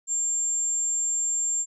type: tone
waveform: sine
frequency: 7360 Hz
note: A#8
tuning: 23 cents flat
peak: -23 dBFS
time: 0.07-1.66 s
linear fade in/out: 50 ms
effects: none